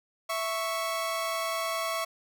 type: tone pair together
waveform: sawtooth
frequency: 659.4 / 1109 Hz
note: E5 / C#6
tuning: 0 / 0 cents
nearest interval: major sixth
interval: 900 cents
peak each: -28 dBFS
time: 0.29-2.05 s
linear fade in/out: 10 ms
effects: none